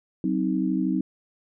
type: chord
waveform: sine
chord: C diminished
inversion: second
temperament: just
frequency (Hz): 188.37 / 261.6 / 314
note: Gb3 / C4 / Eb4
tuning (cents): +31 / 0 / +16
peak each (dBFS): -26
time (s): 0.24-1.01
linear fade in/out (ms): 2
effects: none